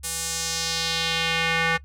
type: tone with band-pass filter sweep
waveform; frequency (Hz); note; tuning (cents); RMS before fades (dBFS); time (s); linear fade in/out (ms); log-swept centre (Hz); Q
square; 164.81; E3; 0; -25; 0.03-1.78; 20; 9400 to 1800; 1.7
effects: noise-tail reverb RT60 0.1 s tail -21 dB re dry + added 71 Hz sine -42 dBFS peak until 1.84 s